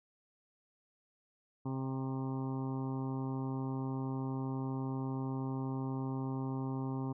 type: harmonic tone with a mistuned harmonic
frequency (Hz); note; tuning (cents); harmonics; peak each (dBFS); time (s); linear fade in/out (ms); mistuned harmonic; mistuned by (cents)
132.6; C3; +23; 1 / 2 / 3 / 4 / 5 / 6 / 7 / 8 / 9; -37 / -38 / -46 / -54 / -57 / -50 / -50 / -52 / -58; 1.65-7.13; 10; 5; -31
effects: none